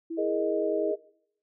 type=tone with pitch glide; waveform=sine; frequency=329.6 to 325.6 Hz; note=E4 to E4; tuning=0 to -21 cents; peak=-31 dBFS; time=0.1-0.92 s; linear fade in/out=10 ms; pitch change=-21 cents; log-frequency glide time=0.35-0.66 s
type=chord; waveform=sine; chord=Ab suspended second; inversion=none; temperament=equal; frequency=415.3 / 466.2 / 622.3 Hz; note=Ab4 / Bb4 / Eb5; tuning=0 / 0 / 0 cents; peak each=-28 / -33 / -29 dBFS; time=0.17-0.96 s; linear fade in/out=20 ms
effects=noise-tail reverb RT60 0.7 s tail -22 dB re dry